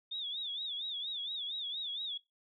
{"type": "tone with vibrato", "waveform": "sine", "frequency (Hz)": 3566, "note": "A7", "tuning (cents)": 22, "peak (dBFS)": -36, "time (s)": [0.11, 2.18], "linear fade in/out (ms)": 10, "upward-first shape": "sine", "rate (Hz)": 4.3, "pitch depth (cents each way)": 130, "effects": ["noise-tail reverb RT60 0.2 s tail -21 dB re dry"]}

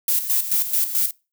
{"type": "noise with tremolo", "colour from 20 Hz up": "violet", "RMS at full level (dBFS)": -19, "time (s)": [0.08, 1.11], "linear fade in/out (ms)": 2, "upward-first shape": "square", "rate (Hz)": 4.6, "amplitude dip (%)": 65, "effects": ["noise-tail reverb RT60 0.3 s tail -24 dB re dry"]}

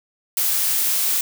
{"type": "noise", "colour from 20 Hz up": "blue", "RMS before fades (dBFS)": -20, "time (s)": [0.37, 1.21], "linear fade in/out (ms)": 2, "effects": []}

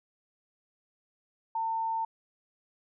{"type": "tone", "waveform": "sine", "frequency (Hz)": 900, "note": "A5", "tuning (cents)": 39, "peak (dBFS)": -28, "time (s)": [1.55, 2.05], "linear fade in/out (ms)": 5, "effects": []}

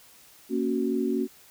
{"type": "chord", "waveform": "sine", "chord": "F# major", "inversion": "first", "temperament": "equal", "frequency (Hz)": [233.1, 277.2, 370], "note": ["A#3", "C#4", "F#4"], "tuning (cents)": [0, 0, 0], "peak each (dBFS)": -28, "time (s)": [0.49, 1.28], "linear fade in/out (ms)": 50, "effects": ["white hiss -54 dBFS RMS until 1.5 s"]}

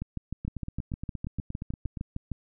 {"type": "two click trains", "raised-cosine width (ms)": 5, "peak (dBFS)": [-20, -22], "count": [16, 14], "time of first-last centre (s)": [[0.02, 2.317], [0.45, 1.972]], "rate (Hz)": [6.53, 8.54], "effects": []}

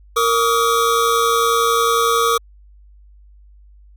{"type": "tone cluster", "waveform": "square", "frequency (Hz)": [464.7, 1143, 1254], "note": ["A#4", "D6", "D#6"], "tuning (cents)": [-5, -47, 13], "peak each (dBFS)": -19, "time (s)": [0.16, 2.38], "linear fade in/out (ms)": 10, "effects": ["added 50 Hz sine -43 dBFS peak until 3.96 s"]}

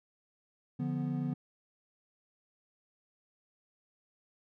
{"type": "chord", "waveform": "triangle", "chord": "B diminished", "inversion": "first", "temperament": "equal", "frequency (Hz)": [146.83, 174.61, 246.9], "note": ["D3", "F3", "B3"], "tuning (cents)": [0, 0, 0], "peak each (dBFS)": [-33, -36, -33], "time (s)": [0.79, 1.34], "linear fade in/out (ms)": 10, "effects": []}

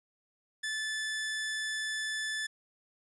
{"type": "tone", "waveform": "sawtooth", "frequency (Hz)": 1744, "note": "A6", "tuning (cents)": -16, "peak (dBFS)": -29, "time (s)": [0.63, 2.47], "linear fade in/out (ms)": 10, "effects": ["resampled to 24000 Hz", "11-bit"]}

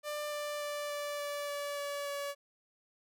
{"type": "tone with pitch steps", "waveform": "sawtooth", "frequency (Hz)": [594, 590.2, 586.5, 582.8, 579.1, 575.4, 571.8, 568.2], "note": ["D5", "D5", "D5", "D5", "D5", "D5", "D5", "C#5"], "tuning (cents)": [20, 8, -2, -13, -24, -36, -46, 43], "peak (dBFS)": -32, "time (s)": [0.03, 2.35], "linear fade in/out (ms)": 50, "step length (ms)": 290, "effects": []}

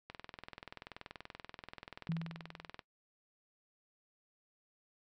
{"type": "click train", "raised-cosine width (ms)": 0.3, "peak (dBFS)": -29, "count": 57, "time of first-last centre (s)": [0.1, 2.792], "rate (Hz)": 20.8}
{"type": "tone with exponential decay", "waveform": "sine", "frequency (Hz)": 164.81, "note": "E3", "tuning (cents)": 0, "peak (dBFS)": -31, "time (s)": [2.09, 2.69], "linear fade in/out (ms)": 2, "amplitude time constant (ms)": 130}
{"effects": ["noise-tail reverb RT60 0.1 s tail -19 dB re dry"]}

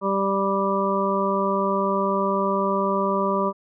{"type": "harmonic tone", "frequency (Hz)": 196, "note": "G3", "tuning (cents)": 0, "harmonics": [1, 2, 3, 5, 6], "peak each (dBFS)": [-26, -26, -26, -26, -26], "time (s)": [0.01, 3.53], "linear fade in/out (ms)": 50, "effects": []}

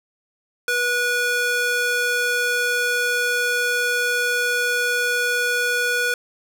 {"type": "tone with high-pass filter", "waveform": "square", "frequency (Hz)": 487.1, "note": "B4", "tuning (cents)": -24, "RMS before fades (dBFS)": -21, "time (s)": [0.68, 6.14], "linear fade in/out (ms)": 2, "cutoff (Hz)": 1000, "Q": 6.1, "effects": []}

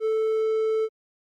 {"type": "tone", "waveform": "triangle", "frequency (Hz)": 439.7, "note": "A4", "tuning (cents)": -1, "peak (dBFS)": -19, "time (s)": [0, 0.89], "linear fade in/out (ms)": 50, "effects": ["Opus 32 kbps"]}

